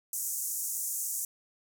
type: band-pass noise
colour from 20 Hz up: pink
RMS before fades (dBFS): -34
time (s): 0.13-1.25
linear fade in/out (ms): 2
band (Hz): 6400 to 16000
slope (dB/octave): 48
effects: none

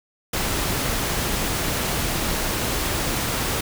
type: noise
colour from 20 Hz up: pink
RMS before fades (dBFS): -24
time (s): 0.33-3.61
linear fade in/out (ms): 5
effects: none

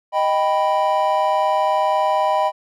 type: chord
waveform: triangle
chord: Eb augmented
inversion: none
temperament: equal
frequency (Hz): 622.3 / 784 / 987.8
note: Eb5 / G5 / B5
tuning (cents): 0 / 0 / 0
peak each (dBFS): -18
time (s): 0.12-2.52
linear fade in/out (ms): 50
effects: none

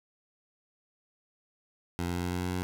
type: tone with pitch steps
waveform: 15% pulse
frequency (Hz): 87.31 / 87.82 / 88.32 / 88.84 / 89.35 / 89.87 / 90.39 / 90.91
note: F2 / F2 / F2 / F2 / F2 / F#2 / F#2 / F#2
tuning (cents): 0 / +10 / +20 / +30 / +40 / -50 / -40 / -30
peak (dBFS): -24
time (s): 1.99-2.63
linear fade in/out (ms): 0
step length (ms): 80
effects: none

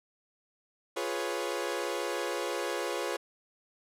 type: chord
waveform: sawtooth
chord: C# dominant seventh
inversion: first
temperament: equal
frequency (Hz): 349.2 / 415.3 / 493.9 / 554.4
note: E#4 / G#4 / B4 / C#5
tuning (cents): 0 / 0 / 0 / 0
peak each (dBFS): -33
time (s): 0.96-3.17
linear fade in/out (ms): 10
effects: low-pass 12000 Hz 12 dB/octave

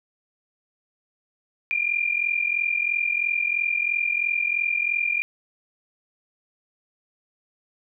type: tone pair together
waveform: sine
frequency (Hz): 2379 / 2422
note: D7 / D#7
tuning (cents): +22 / -47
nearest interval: unison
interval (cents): 31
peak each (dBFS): -24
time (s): 1.71-5.22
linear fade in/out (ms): 0
effects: none

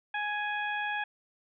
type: harmonic tone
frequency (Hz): 833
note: G#5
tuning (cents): +5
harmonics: 1 / 2 / 3 / 4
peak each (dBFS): -34 / -33 / -38 / -44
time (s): 0.14-1.04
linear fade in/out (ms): 5
effects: none

